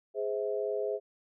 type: chord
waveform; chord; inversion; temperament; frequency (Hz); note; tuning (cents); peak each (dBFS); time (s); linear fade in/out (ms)
sine; Ab augmented; none; just; 415.3 / 519.1 / 648.9; Ab4 / C5 / E5; 0 / -14 / -27; -32 / -35 / -36; 0.14-1; 50
effects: none